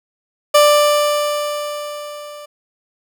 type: tone with level ramp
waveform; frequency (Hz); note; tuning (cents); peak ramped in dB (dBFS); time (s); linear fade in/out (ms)
30% pulse; 590; D5; +8; -4 to -30; 0.54-2.46; 10
effects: none